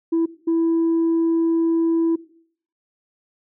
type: tone bursts at uneven times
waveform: sine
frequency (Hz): 330.4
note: E4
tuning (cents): +4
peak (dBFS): -14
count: 2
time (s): 0.12-0.26 / 0.47-2.16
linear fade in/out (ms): 10
effects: noise-tail reverb RT60 0.6 s tail -20 dB re dry + tanh soft clip ceiling -14 dBFS

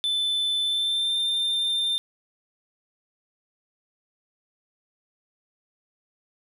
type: tone with pitch glide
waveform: triangle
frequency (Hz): 3520 to 3594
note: A7 to A7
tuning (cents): 0 to +36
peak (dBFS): -21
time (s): 0.04-1.98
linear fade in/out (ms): 0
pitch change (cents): +36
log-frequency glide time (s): 0.63-1.19
effects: 10-bit

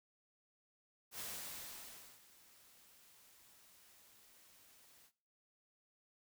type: noise with ADSR envelope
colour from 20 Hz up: white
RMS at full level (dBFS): -45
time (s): 1.11-5.12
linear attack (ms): 82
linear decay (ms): 1000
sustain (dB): -20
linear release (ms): 73
effects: noise-tail reverb RT60 0.5 s tail -20 dB re dry

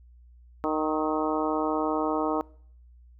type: harmonic tone with a mistuned harmonic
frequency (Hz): 154.9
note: D#3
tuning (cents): -7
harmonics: 2 / 3 / 4 / 5 / 6 / 7 / 8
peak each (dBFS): -29 / -31 / -32 / -33 / -34 / -34 / -35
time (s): 0.64-2.41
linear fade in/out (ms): 0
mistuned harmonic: 8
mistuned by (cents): +35
effects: noise-tail reverb RT60 0.6 s tail -24 dB re dry + added 60 Hz sine -50 dBFS peak until 3.19 s

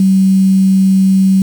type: tone with quantisation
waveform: sine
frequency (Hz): 191.3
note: G3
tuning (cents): -42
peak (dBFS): -6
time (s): 0-1.42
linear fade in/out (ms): 2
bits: 5
effects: none

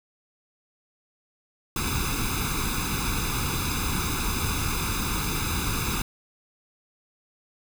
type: noise with comb filter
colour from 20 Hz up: pink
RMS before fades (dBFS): -27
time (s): 1.76-6.02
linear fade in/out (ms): 2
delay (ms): 0.8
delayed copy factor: +0.9
effects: none

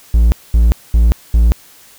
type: tone bursts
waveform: triangle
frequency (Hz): 57.1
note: A#1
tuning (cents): -35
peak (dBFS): -4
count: 4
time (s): 0.14-1.52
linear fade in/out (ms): 0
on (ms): 180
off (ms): 220
effects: white hiss -43 dBFS RMS until 1.98 s

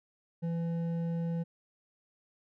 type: tone with hard clipping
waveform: sine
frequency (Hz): 167.6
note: E3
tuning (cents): +29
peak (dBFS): -32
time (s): 0.42-1.44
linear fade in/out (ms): 20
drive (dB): 7
effects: none

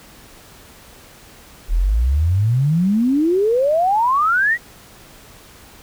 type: exponential sweep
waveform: sine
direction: up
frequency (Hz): 37.87 to 1976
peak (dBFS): -13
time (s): 1.68-4.58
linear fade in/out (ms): 50
effects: pink hiss -44 dBFS RMS until 5.82 s

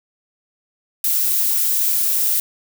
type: noise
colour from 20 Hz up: violet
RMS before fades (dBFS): -18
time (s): 1.04-2.4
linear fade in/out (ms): 2
effects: none

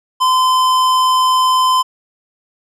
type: tone with tanh clipping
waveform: sine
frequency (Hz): 1026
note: C6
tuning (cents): -34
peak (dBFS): -12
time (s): 0.2-1.83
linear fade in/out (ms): 20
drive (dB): 17
effects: none

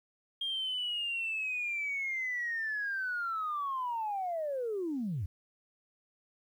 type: linear sweep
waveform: sine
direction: down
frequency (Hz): 3229 to 77.5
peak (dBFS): -31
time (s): 0.41-5.26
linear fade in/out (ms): 5
effects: tanh soft clip ceiling -27 dBFS + 11-bit

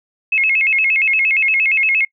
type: tone with vibrato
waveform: sine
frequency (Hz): 2362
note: D7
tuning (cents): +9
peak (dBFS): -12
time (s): 0.32-2.05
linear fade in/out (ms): 5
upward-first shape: square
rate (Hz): 8.6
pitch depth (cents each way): 160
effects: noise-tail reverb RT60 0.1 s tail -24 dB re dry

